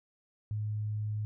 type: tone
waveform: sine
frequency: 106.2 Hz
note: G#2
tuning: 39 cents sharp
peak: -31 dBFS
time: 0.51-1.25 s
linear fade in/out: 0 ms
effects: none